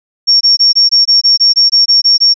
sine tone bursts, 5510 Hz, F8, 24 cents flat, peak -4 dBFS, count 13, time 0.27-2.342 s, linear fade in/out 20 ms, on 140 ms, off 21 ms, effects none

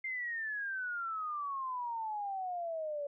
sine exponential sweep, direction down, 2109 to 566 Hz, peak -35 dBFS, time 0.04-3.07 s, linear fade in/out 5 ms, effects none

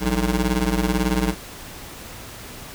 20% pulse ring-modulated tone, 123.47 Hz, B2, in tune, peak -11 dBFS, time 0-1.35 s, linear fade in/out 50 ms, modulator 70.8 Hz, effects pink hiss -38 dBFS RMS until 2.74 s

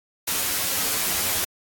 white noise with comb filter, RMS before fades -24 dBFS, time 0.27-1.45 s, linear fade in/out 10 ms, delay 11 ms, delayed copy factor +0.9, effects AAC 64 kbps

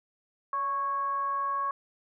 sine tone with frequency modulation, 1107 Hz, C#6, 3 cents flat, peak -27 dBFS, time 0.53-1.71 s, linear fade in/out 2 ms, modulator 539 Hz, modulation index 0.27, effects none

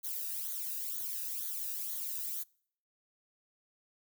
violet noise with flanger, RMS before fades -38 dBFS, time 0.03-2.44 s, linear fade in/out 20 ms, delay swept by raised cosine 0.38 to 0.95 ms, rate 2.1 Hz, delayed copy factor -0.75, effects noise-tail reverb RT60 0.6 s tail -26 dB re dry

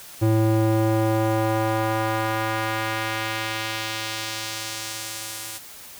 square tone with band-pass filter sweep, 110.3 Hz, A2, 5 cents sharp, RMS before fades -24 dBFS, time 0.21-5.59 s, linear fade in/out 20 ms, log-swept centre 280 to 11000 Hz, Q 0.83, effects white hiss -42 dBFS RMS until 5.99 s

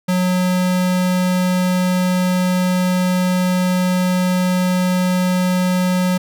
square tone, 182.3 Hz, F#3, 25 cents flat, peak -15 dBFS, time 0.08-6.18 s, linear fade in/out 10 ms, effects none

